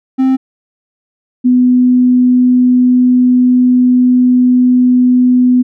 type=tone pair in turn; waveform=triangle / sine; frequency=262.4 / 249.9 Hz; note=C4 / B3; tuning=+5 / +21 cents; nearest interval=minor second; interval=84 cents; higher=first; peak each=-5 dBFS; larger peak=neither; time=0.18-0.37 / 1.44-5.63 s; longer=second; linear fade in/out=20 ms; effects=none